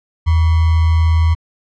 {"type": "tone with sample-and-hold", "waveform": "sine", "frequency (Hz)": 81.4, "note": "E2", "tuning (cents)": -21, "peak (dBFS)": -9, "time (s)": [0.26, 1.35], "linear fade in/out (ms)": 20, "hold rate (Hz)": 1050, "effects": ["low-pass 4000 Hz 12 dB/octave"]}